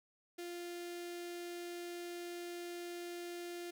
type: tone with notch filter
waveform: sawtooth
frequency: 348.6 Hz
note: F4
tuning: 3 cents flat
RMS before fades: -45 dBFS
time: 0.38-3.71 s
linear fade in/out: 10 ms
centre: 1000 Hz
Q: 1.1
effects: none